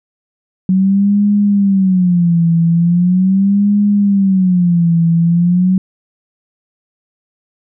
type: tone with vibrato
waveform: sine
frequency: 185 Hz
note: F#3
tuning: in tune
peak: -8 dBFS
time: 0.69-5.78 s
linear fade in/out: 2 ms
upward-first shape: sine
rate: 0.4 Hz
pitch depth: 180 cents each way
effects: none